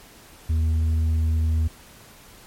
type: tone with tanh clipping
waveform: sine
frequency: 80 Hz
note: D#2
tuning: 49 cents sharp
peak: -19 dBFS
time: 0.49-1.68 s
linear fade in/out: 10 ms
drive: 4 dB
effects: pink hiss -48 dBFS RMS until 2.46 s + MP3 64 kbps